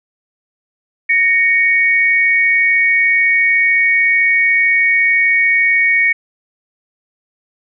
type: tone pair together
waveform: sine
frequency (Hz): 1864.7 / 2231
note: A#6 / C#7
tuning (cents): 0 / +11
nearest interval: minor third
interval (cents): 311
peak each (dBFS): -14 / -11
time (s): 1.09-6.13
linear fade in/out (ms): 10
effects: none